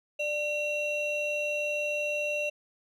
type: ring-modulated tone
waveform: triangle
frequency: 1663 Hz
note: G#6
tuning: 2 cents sharp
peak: -23 dBFS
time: 0.19-2.5 s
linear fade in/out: 10 ms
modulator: 1070 Hz
effects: none